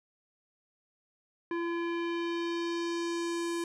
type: tone with low-pass filter sweep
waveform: square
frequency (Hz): 339.8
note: F4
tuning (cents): -47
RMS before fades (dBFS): -33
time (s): 1.51-3.64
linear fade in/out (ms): 2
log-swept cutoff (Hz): 1800 to 9800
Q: 1.4
effects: none